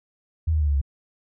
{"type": "tone with pitch steps", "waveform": "sine", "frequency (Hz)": [80.5, 77.44, 74.5, 71.68, 68.96], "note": ["E2", "D#2", "D2", "D2", "C#2"], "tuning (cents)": [-41, -8, 25, -41, -8], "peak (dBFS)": -18, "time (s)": [0.47, 0.815], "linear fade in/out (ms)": 10, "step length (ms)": 69, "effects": []}